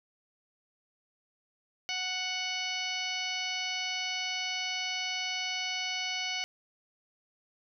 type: harmonic tone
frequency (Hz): 740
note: F#5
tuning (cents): 0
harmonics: 1 / 2 / 3 / 4 / 5 / 6 / 7 / 8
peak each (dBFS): -42 / -45 / -36 / -36 / -46 / -40 / -43 / -43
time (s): 1.89-6.44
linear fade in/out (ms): 0
effects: none